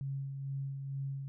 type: tone with tremolo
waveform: sine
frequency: 137.1 Hz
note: C#3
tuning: 19 cents flat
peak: -34 dBFS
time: 0.01-1.28 s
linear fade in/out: 0 ms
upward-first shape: sine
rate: 2.2 Hz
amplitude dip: 40%
effects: none